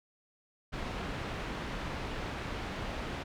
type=low-pass noise; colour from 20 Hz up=pink; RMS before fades=-38 dBFS; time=0.72-3.24 s; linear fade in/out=20 ms; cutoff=3000 Hz; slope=12 dB/octave; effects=none